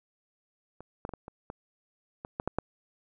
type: clicks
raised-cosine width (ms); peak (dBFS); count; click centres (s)
1; -30 / -20 / -26 / -24 / -28 / -24 / -24 / -17 / -15 / -13; 10; 0.806 / 1.051 / 1.092 / 1.137 / 1.281 / 1.501 / 2.249 / 2.399 / 2.476 / 2.586
effects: none